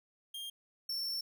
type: tone pair in turn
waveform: 45% pulse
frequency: 3211 / 5419 Hz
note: G7 / E8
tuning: +41 / +47 cents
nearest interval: major sixth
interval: 906 cents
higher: second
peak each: -40 / -35 dBFS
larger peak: second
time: 0.34-0.5 / 0.89-1.21 s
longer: second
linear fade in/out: 5 ms
effects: none